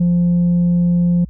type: tone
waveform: sine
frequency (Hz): 174.61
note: F3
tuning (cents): 0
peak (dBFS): -9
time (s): 0-1.25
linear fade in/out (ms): 10
effects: tanh soft clip ceiling -10 dBFS + added 60 Hz sine -33 dBFS peak until 1.29 s